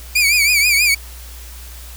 sawtooth tone with vibrato, 2349 Hz, D7, in tune, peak -8 dBFS, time 0.15-0.95 s, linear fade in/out 10 ms, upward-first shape triangle, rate 6.2 Hz, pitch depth 120 cents each way, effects added 60 Hz sine -33 dBFS peak until 1.96 s + white hiss -39 dBFS RMS until 1.96 s

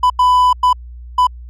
triangle tone bursts at uneven times, 998 Hz, B5, 18 cents sharp, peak -6 dBFS, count 4, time 0.03-0.1 / 0.19-0.53 / 0.63-0.73 / 1.18-1.27 s, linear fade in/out 5 ms, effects added 60 Hz sine -30 dBFS peak until 1.49 s

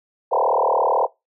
sine tone with frequency modulation, 726 Hz, F#5, 33 cents flat, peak -15 dBFS, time 0.31-1.07 s, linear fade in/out 20 ms, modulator 38.2 Hz, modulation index 6.9, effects noise-tail reverb RT60 0.2 s tail -21 dB re dry

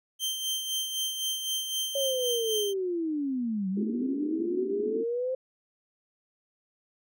sawtooth tone with tremolo, 3136 Hz, G7, in tune, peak -24 dBFS, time 0.19-2.74 s, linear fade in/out 50 ms, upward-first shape sine, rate 3.9 Hz, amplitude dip 50%
sine linear two-way sweep, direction down then up, 559 to 185 to 524 Hz, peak -27 dBFS, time 1.95-5.35 s, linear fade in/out 5 ms, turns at 3.69 s
white band-pass noise, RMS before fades -35 dBFS, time 3.76-5.04 s, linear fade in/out 10 ms, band 210 to 410 Hz, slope 96 dB/octave
effects none

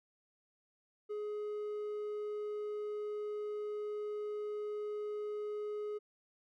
sine tone with hard clipping, 419.4 Hz, G#4, 17 cents sharp, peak -38 dBFS, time 1.09-5.99 s, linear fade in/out 20 ms, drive 3 dB, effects none

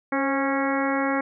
harmonic tone with a mistuned harmonic, 274.8 Hz, C#4, 15 cents flat, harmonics 1 / 2 / 3 / 4 / 5 / 6 / 7 / 8, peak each -25 / -28 / -30 / -31 / -32 / -33 / -33 / -34 dBFS, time 0.12-1.21 s, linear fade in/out 5 ms, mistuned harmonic 2, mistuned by -37 cents, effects none

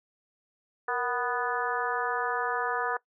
harmonic tone with a mistuned harmonic, 246.9 Hz, B3, in tune, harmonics 2 / 3 / 4 / 5 / 6 / 7, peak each -34 / -34 / -34 / -34 / -34 / -34 dBFS, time 0.88-2.97 s, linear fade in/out 5 ms, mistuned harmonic 2, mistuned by -74 cents, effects noise-tail reverb RT60 0.1 s tail -20 dB re dry

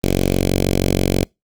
5% pulse tone with notch filter, 46.25 Hz, F#1, in tune, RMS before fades -17 dBFS, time 0.04-1.24 s, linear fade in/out 0 ms, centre 1300 Hz, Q 0.79, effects noise-tail reverb RT60 0.2 s tail -26 dB re dry + Opus 24 kbps

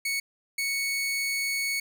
sawtooth tone pair in turn, 2218 / 2218 Hz, C#7 / C#7, 0 / 0 cents, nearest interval unison, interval 0 cents, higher neither, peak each -23 dBFS, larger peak neither, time 0.05-0.2 / 0.58-1.8 s, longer second, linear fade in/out 5 ms, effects none

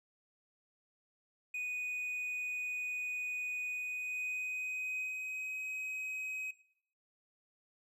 triangle tone with pitch glide, 2482 to 2530 Hz, D#7 to D#7, -5 to +28 cents, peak -35 dBFS, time 1.54-6.51 s, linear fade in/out 5 ms, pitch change +33 cents, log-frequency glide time 3.67-5.59 s, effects noise-tail reverb RT60 0.6 s tail -17 dB re dry

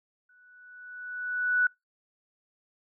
sine tone with exponential growth, 1480 Hz, F#6, in tune, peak -19 dBFS, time 0.29-1.67 s, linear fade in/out 5 ms, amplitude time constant 300 ms, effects noise-tail reverb RT60 0.2 s tail -26 dB re dry

